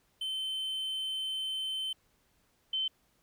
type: tone pair in turn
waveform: triangle / sine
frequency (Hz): 3080 / 3080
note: G7 / G7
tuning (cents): -31 / -31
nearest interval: unison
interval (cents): 0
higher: neither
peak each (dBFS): -31 / -29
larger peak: second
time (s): 0.21-1.93 / 2.73-2.88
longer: first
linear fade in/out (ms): 5
effects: pink hiss -71 dBFS RMS until 3.22 s